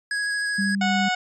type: tone with vibrato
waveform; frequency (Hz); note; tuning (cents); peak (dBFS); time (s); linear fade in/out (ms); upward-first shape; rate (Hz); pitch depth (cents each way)
square; 1661.2; G#6; 0; -24; 0.11-0.75; 2; square; 13; 8
type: tone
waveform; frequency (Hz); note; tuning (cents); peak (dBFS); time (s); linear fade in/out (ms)
sine; 197.6; G3; +14; -22; 0.58-1.09; 10
type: harmonic tone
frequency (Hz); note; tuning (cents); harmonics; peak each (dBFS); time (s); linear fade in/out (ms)
734; F#5; -14; 1 / 2 / 3 / 4 / 5 / 6 / 7 / 9 / 10; -24 / -26 / -29 / -32 / -35 / -40 / -37 / -44 / -42; 0.81-1.15; 5
effects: resampled to 24000 Hz